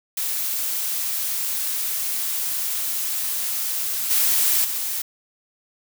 blue noise with level steps, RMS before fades -25 / -19 / -26 dBFS, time 0.17-5.02 s, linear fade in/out 5 ms, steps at 4.1 / 4.64 s, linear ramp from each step 10 ms, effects none

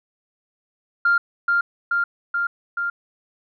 sine tone with echo, 1396.9 Hz, F6, in tune, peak -13 dBFS, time 1.05-1.18 s, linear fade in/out 5 ms, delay 430 ms, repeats 4, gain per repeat -2 dB, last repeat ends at 2.9 s, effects tanh soft clip ceiling -10 dBFS

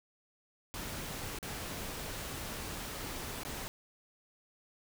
pink noise with dropouts, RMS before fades -41 dBFS, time 0.74-3.68 s, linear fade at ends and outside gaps 0 ms, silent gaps 1.387-1.428 / 3.434-3.45 s, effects none

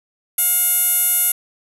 15% pulse tone with band-pass filter, 712 Hz, F5, 33 cents sharp, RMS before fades -17 dBFS, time 0.38-1.32 s, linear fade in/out 5 ms, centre 11000 Hz, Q 9.2, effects none

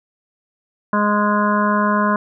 harmonic tone, 207.7 Hz, G#3, in tune, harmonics 1 / 2 / 3 / 5 / 6 / 7 / 8, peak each -18 / -28 / -23 / -18 / -28 / -24 / -29 dBFS, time 0.93-2.16 s, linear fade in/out 2 ms, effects none

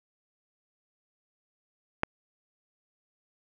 click, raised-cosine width 0.5 ms, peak -9 dBFS, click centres 2.034 s, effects none

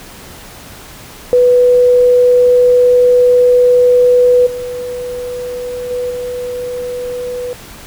sine tone with level steps, 493.9 Hz, B4, in tune, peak -5 / -19 / -15 / -18 dBFS, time 1.33-7.53 s, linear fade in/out 0 ms, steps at 4.46 / 5.9 / 6.1 s, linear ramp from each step 10 ms, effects pink hiss -34 dBFS RMS until 7.86 s

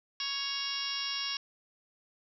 harmonic tone with a mistuned harmonic, 554.4 Hz, C#5, in tune, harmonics 2 / 3 / 4 / 5 / 6 / 7 / 8 / 9 / 10, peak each -44 / -45 / -44 / -39 / -41 / -42 / -45 / -41 / -37 dBFS, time 0.2-1.37 s, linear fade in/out 2 ms, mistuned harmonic 5, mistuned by +17 cents, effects none

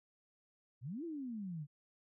sine exponential two-way sweep, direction up then down, 108.3 to 349.2 to 140.2 Hz, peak -40 dBFS, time 0.81-1.67 s, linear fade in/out 50 ms, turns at 1.04 s, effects none

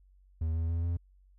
triangle tone with pitch steps, 80.4 / 81.99 / 83.62 / 85.28 Hz, E2 / E2 / E2 / F2, -43 / -9 / +25 / -41 cents, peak -26 dBFS, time 0.41-0.97 s, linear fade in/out 5 ms, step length 140 ms, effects added 47 Hz sine -58 dBFS peak until 1.38 s

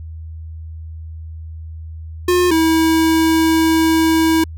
square tone pair in turn, 357.4 / 323 Hz, F4 / E4, +40 / -35 cents, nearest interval major second, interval 175 cents, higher first, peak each -12 dBFS, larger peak neither, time 2.28-2.51 / 2.51-4.44 s, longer second, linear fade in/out 5 ms, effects added 80 Hz sine -28 dBFS peak until 4.57 s

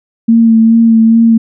sine tone with vibrato, 226.8 Hz, A#3, 47 cents flat, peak -3 dBFS, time 0.28-1.38 s, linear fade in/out 10 ms, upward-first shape sine, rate 2.4 Hz, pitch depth 22 cents each way, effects none

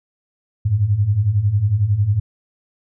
sine beating tone pair, 95.6 / 106.6 Hz, G2 / G#2, -43 / +46 cents, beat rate 11 Hz, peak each -20 / -15 dBFS, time 0.65-2.2 s, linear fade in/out 10 ms, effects none

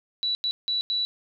sine tone bursts at uneven times, 3942 Hz, B7, 4 cents flat, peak -23 dBFS, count 4, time 0.23-0.35 / 0.44-0.51 / 0.68-0.81 / 0.9-1.05 s, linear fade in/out 0 ms, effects none

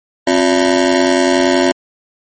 25% pulse ring-modulated tone, 312 Hz, D#4, 5 cents sharp, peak -3 dBFS, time 0.27-1.72 s, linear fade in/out 5 ms, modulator 45.3 Hz, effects MP3 32 kbps

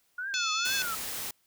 sine tone with vibrato, 1425 Hz, F6, 34 cents sharp, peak -32 dBFS, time 0.18-0.95 s, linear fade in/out 5 ms, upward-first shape triangle, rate 2.2 Hz, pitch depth 240 cents each way
harmonic tone, 867 Hz, A5, 26 cents flat, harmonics 3 / 4 / 5 / 6 / 7 / 8, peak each -33 / -34 / -35 / -39 / -38 / -40 dBFS, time 0.34-0.82 s, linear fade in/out 0 ms
white noise, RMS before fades -36 dBFS, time 0.65-1.31 s, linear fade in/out 5 ms
effects white hiss -70 dBFS RMS until 1.46 s

